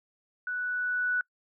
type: tone with level ramp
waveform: sine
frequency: 1480 Hz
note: F#6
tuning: in tune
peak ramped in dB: -30 to -24 dBFS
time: 0.47-1.21 s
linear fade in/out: 2 ms
effects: noise-tail reverb RT60 0.1 s tail -26 dB re dry